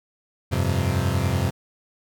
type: chord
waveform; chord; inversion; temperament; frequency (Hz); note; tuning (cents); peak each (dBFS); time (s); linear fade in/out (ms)
35% pulse; F suspended second; none; equal; 87.31 / 98 / 130.81; F2 / G2 / C3; 0 / 0 / 0; -23; 0.51-1.51; 20
effects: none